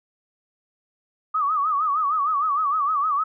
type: tone with vibrato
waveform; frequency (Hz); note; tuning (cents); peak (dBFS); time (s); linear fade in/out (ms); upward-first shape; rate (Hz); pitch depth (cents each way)
sine; 1196; D6; +31; -19; 1.34-3.24; 10; sine; 6.5; 130
effects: none